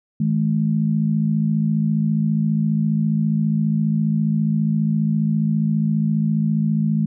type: tone pair together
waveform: sine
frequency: 158.92 / 213.7 Hz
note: D#3 / G#3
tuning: +37 / +50 cents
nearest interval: perfect fourth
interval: 513 cents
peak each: -19 dBFS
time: 0.2-7.06 s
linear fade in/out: 5 ms
effects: none